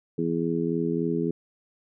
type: harmonic tone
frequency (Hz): 83.5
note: E2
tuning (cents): +23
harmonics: 2 / 3 / 4 / 5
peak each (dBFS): -29 / -29 / -29 / -29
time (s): 0.18-1.31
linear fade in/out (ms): 5
effects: none